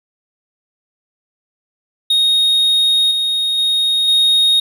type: tone with level steps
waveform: triangle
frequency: 3729 Hz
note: A#7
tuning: in tune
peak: -9 / -13 / -11 / -8 dBFS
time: 2.1-4.6 s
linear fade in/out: 5 ms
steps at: 3.11 / 3.58 / 4.08 s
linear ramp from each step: 2 ms
effects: none